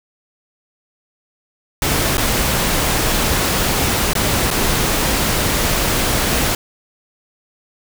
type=noise with dropouts; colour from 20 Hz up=pink; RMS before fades=-17 dBFS; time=1.82-6.55 s; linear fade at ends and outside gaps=2 ms; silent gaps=2.171-2.18 / 4.134-4.152 / 4.505-4.511 s; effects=none